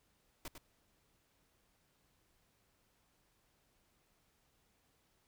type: noise with echo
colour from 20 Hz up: pink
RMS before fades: -44 dBFS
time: 0.45-0.48 s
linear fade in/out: 2 ms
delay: 100 ms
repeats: 1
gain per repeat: -7 dB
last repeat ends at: 0.58 s
effects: pink hiss -75 dBFS RMS until 5.27 s